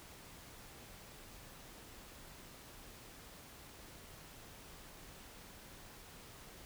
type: silence
effects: pink hiss -55 dBFS RMS until 6.65 s